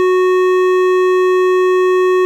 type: tone with hard clipping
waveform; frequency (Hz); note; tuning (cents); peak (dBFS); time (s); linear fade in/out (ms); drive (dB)
triangle; 368.2; F#4; -8; -11; 0-2.25; 0; 16
effects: none